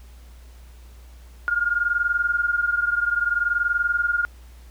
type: tone pair together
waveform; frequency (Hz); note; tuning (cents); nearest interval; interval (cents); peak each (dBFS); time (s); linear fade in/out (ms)
sine; 1413 / 1433.6; F6 / F6; +20 / +45; unison; 25; -21 / -24; 1.48-4.25; 0
effects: added 60 Hz sine -42 dBFS peak until 4.7 s + pink hiss -55 dBFS RMS until 4.7 s